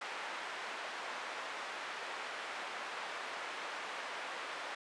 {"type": "band-pass noise", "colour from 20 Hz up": "white", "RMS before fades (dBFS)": -43, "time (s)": [0.01, 4.75], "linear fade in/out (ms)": 5, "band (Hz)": [550, 1900], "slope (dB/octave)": 12, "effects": ["resampled to 22050 Hz"]}